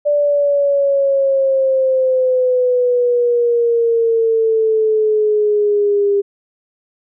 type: exponential sweep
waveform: sine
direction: down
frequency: 587.3 to 400.6 Hz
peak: -11 dBFS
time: 0.05-6.22 s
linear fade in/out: 20 ms
effects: none